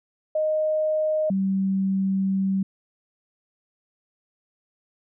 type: tone pair in turn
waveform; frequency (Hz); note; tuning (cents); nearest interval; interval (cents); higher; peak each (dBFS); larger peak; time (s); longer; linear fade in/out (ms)
sine; 620 / 192.82; D#5 / G3; -6 / -28; octave + minor sixth; 2022; first; -20 / -20; neither; 0.35-1.3 / 1.3-2.63; second; 5
effects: none